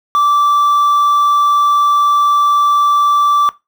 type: tone with quantisation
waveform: triangle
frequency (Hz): 1166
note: D6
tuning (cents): -13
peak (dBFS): -7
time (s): 0.15-3.49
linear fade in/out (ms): 0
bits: 6
effects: noise-tail reverb RT60 0.2 s tail -17 dB re dry